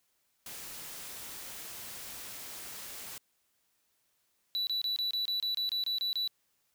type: noise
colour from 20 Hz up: white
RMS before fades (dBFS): -44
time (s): 0.46-3.18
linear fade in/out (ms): 2
type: tone bursts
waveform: triangle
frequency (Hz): 3951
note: B7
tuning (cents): 0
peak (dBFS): -28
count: 12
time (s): 4.55-6.276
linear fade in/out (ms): 0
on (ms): 120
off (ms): 26
effects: white hiss -75 dBFS RMS until 6.74 s